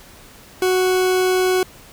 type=tone; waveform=40% pulse; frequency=370 Hz; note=F#4; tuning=in tune; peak=-14 dBFS; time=0.62-1.63 s; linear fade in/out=2 ms; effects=pink hiss -44 dBFS RMS until 1.92 s